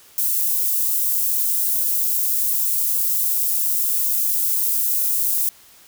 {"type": "high-pass noise", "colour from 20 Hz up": "white", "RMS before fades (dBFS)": -20, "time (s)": [0.18, 5.49], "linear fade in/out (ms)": 0, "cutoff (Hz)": 12000, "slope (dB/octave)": 12, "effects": ["white hiss -49 dBFS RMS until 5.87 s"]}